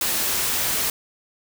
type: noise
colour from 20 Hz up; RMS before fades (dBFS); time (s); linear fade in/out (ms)
white; -23; 0.01-0.9; 2
effects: none